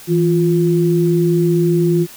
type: tone pair together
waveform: sine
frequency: 164.18 / 349.2 Hz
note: E3 / F4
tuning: -7 / 0 cents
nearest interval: octave + minor second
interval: 1307 cents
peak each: -14 dBFS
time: 0.07-2.07 s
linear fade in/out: 50 ms
effects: white hiss -38 dBFS RMS until 2.16 s